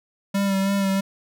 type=tone with vibrato; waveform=square; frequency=196 Hz; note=G3; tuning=in tune; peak=-20 dBFS; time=0.34-1.01 s; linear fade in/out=10 ms; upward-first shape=sine; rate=3.1 Hz; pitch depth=27 cents each way; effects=none